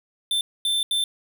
square tone bursts at uneven times, 3551 Hz, A7, 15 cents sharp, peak -21 dBFS, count 3, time 0.31-0.41 / 0.65-0.83 / 0.91-1.04 s, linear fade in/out 2 ms, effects none

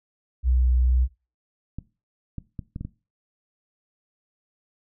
sine tone with vibrato, 62.4 Hz, B1, 19 cents sharp, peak -17 dBFS, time 0.43-1.08 s, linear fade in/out 50 ms, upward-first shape triangle, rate 2.4 Hz, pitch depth 12 cents each way
clicks, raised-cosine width 5 ms, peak -20 dBFS, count 6, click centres 1.786 / 2.383 / 2.592 / 2.761 / 2.81 / 2.85 s
effects noise-tail reverb RT60 0.3 s tail -19 dB re dry

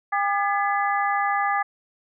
harmonic tone with a mistuned harmonic, 402.2 Hz, G4, 44 cents sharp, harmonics 2 / 3 / 4 / 5, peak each -23 / -25 / -28 / -31 dBFS, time 0.12-1.63 s, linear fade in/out 10 ms, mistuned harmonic 4, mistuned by +93 cents, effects none

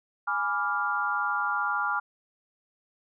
sine chord, G# diminished seventh, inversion none, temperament equal, 830.6 / 987.8 / 1174.7 / 1396.9 Hz, G#5 / B5 / D6 / F6, 0 / 0 / 0 / 0 cents, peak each -32 / -34 / -31 / -28 dBFS, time 0.27-2 s, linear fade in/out 10 ms, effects none

